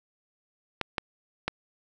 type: clicks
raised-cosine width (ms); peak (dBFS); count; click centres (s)
0.3; -11; 3; 0.813 / 0.982 / 1.48
effects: none